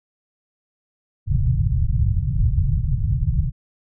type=low-pass noise; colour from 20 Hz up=white; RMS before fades=-19 dBFS; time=1.26-3.52 s; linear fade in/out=50 ms; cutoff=140 Hz; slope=48 dB/octave; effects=none